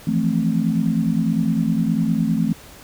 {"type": "chord", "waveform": "sine", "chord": "F major seventh", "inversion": "third", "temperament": "equal", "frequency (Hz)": [164.81, 174.61, 220, 261.6], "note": ["E3", "F3", "A3", "C4"], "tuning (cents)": [0, 0, 0, 0], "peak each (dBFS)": [-22, -24, -20, -24], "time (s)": [0.07, 2.53], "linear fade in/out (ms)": 5, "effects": ["pink hiss -43 dBFS RMS until 2.83 s"]}